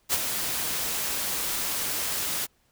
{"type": "noise with ADSR envelope", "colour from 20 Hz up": "white", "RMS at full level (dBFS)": -22, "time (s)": [0.09, 2.47], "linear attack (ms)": 44, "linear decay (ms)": 37, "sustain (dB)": -7, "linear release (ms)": 30, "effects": ["pink hiss -67 dBFS RMS until 2.71 s"]}